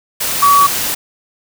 sine tone in noise, 1137 Hz, C#6, 44 cents sharp, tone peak -6 dBFS, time 0.42-0.67 s, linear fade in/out 10 ms, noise white, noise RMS -18 dBFS, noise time 0.2-0.95 s, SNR +9 dB, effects none

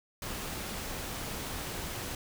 pink noise, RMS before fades -38 dBFS, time 0.22-2.15 s, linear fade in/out 2 ms, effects none

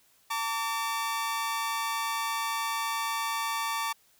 sawtooth tone pair together, 900 / 1152.2 Hz, A5 / D6, +39 / -33 cents, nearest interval major third, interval 428 cents, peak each -28 dBFS, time 0.3-3.93 s, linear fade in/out 10 ms, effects white hiss -64 dBFS RMS until 4.19 s

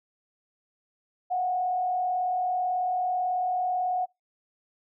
sine tone with frequency modulation, 730 Hz, F#5, 24 cents flat, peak -24 dBFS, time 1.3-4.06 s, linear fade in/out 20 ms, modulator 38.2 Hz, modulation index 0.43, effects noise-tail reverb RT60 0.2 s tail -26 dB re dry

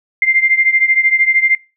sine beating tone pair, 2093 / 2106 Hz, C7 / C7, 0 / +11 cents, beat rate 13 Hz, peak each -11 / -15 dBFS, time 0.22-1.55 s, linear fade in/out 2 ms, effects noise-tail reverb RT60 0.3 s tail -22 dB re dry

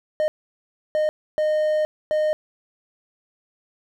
triangle tone bursts at uneven times, 614 Hz, D#5, 23 cents flat, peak -16 dBFS, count 4, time 0.2-0.28 / 0.95-1.09 / 1.38-1.85 / 2.11-2.33 s, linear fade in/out 0 ms, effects none

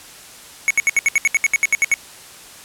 square tone bursts, 2217 Hz, C#7, in tune, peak -12 dBFS, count 14, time 0.68-1.94 s, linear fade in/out 0 ms, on 25 ms, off 70 ms, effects white hiss -40 dBFS RMS until 2.64 s + low-pass 11000 Hz 12 dB/octave

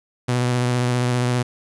sawtooth tone with vibrato, 123.47 Hz, B2, in tune, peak -14 dBFS, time 0.28-1.43 s, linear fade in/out 10 ms, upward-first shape triangle, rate 15 Hz, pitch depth 27 cents each way, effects resampled to 24000 Hz + 9-bit

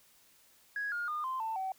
sine tone with pitch steps, 1661.2 / 1421.3 / 1216.1 / 1040.5 / 890.2 / 761.7 Hz, G#6 / F6 / D#6 / C6 / A5 / G5, 0 / +30 / -40 / -10 / +20 / -50 cents, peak -32 dBFS, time 0.76-1.72 s, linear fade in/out 2 ms, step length 160 ms, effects tanh soft clip ceiling -28 dBFS + white hiss -64 dBFS RMS until 1.78 s

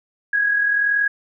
sine tone pair together, 1617.3 / 1658 Hz, G#6 / G#6, -46 / -3 cents, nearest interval unison, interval 43 cents, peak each -26 / -16 dBFS, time 0.33-1.08 s, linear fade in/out 5 ms, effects none

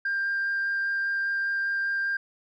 sine tone with vibrato, 1593 Hz, G6, 27 cents sharp, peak -23 dBFS, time 0.05-2.17 s, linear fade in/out 5 ms, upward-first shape triangle, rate 5 Hz, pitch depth 8 cents each way, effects tanh soft clip ceiling -22 dBFS

